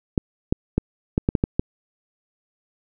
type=clicks; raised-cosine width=3 ms; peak=-5 dBFS; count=8; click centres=0.178 / 0.525 / 0.78 / 1.179 / 1.289 / 1.352 / 1.439 / 1.595 s; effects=none